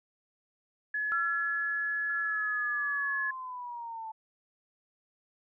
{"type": "tone", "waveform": "sine", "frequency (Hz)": 1702, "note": "G#6", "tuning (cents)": 42, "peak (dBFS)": -29, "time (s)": [0.94, 3.31], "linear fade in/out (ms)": 5}
{"type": "tone with exponential decay", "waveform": "sine", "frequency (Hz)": 1357, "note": "E6", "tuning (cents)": 50, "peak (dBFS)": -28, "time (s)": [1.12, 3.19], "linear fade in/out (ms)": 0, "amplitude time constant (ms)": 450}
{"type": "exponential sweep", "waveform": "sine", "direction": "down", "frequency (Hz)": [1385, 877], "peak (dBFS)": -37, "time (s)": [2.09, 4.12], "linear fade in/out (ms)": 10}
{"effects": []}